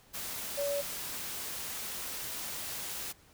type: tone in noise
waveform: sine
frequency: 569 Hz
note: C#5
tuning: 45 cents sharp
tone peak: -30 dBFS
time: 0.57-0.82 s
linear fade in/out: 20 ms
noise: white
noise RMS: -39 dBFS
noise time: 0.13-3.13 s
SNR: +6 dB
effects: pink hiss -61 dBFS RMS until 3.33 s